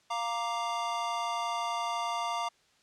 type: chord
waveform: square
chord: Bb major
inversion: second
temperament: equal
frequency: 698.5 / 932.3 / 1174.7 Hz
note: F5 / Bb5 / D6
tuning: 0 / 0 / 0 cents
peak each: -36 / -35 / -36 dBFS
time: 0.1-2.49 s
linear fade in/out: 10 ms
effects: white hiss -66 dBFS RMS until 2.82 s + low-pass 6000 Hz 12 dB/octave